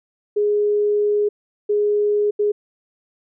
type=tone bursts at uneven times; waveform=sine; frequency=415.3 Hz; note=G#4; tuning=in tune; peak=-15 dBFS; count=3; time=0.36-1.29 / 1.69-2.31 / 2.39-2.52 s; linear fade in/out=10 ms; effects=none